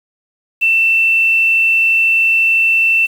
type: tone with quantisation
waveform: sine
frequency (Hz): 2677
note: E7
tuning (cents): +26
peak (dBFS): -9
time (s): 0.61-3.07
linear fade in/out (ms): 20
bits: 6
effects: none